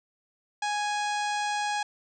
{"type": "harmonic tone", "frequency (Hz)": 830.6, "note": "G#5", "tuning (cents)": 0, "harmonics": [1, 2, 3, 4, 5, 6, 7, 8, 9, 10], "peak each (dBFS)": [-28, -34, -38, -40, -42, -44, -45, -46, -47, -48], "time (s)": [0.62, 1.83], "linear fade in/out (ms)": 5, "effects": []}